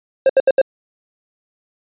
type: tone bursts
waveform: triangle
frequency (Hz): 534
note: C5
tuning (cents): +35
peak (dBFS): -6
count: 4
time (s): 0.26-0.615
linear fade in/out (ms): 2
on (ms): 34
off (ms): 73
effects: resampled to 8000 Hz